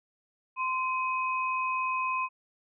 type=tone pair together; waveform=sine; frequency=1036 / 2527 Hz; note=C6 / D#7; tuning=-17 / +26 cents; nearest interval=octave + minor third; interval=1543 cents; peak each=-28 / -33 dBFS; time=0.56-2.29 s; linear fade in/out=50 ms; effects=none